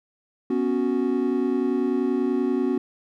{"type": "chord", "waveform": "triangle", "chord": "B suspended second", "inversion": "none", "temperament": "equal", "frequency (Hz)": [246.9, 277.2, 370], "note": ["B3", "C#4", "F#4"], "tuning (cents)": [0, 0, 0], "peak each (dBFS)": -23, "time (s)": [0.5, 2.78], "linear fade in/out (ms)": 5, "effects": []}